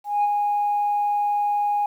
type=tone with ADSR envelope; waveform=sine; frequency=824 Hz; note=G#5; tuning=14 cents flat; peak=-14 dBFS; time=0.04-1.86 s; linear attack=200 ms; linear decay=25 ms; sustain=-4 dB; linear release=3 ms; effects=tanh soft clip ceiling -15 dBFS + 9-bit